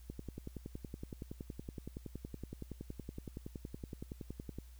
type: click train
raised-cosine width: 3 ms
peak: -30 dBFS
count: 49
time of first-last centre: 0.1-4.586 s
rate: 10.7 Hz
effects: added 60 Hz sine -52 dBFS peak until 4.79 s + white hiss -67 dBFS RMS until 4.79 s